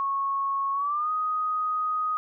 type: tone with pitch glide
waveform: sine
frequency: 1100 to 1249.1 Hz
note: C#6 to D#6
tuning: -14 to +6 cents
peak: -24 dBFS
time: 0-2.17 s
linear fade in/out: 0 ms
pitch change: +220 cents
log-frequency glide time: 0.73-1.11 s
effects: none